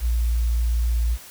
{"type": "tone with quantisation", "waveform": "sine", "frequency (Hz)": 58, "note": "A#1", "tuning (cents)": -8, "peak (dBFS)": -18, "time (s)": [0, 1.18], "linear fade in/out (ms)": 50, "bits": 8, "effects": ["white hiss -43 dBFS RMS until 1.3 s"]}